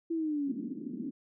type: linear sweep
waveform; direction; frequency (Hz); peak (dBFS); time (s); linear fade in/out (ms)
sine; down; 336 to 271.7; -29; 0.1-0.51; 10
type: band-pass noise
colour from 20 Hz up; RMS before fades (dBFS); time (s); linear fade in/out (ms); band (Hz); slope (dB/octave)
white; -38; 0.47-1.11; 20; 200 to 310; 48
effects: none